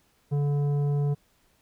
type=tone with tanh clipping; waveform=sine; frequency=144.1 Hz; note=D3; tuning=33 cents flat; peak=-24 dBFS; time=0.31-1.15 s; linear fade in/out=20 ms; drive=10 dB; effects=pink hiss -66 dBFS RMS until 1.61 s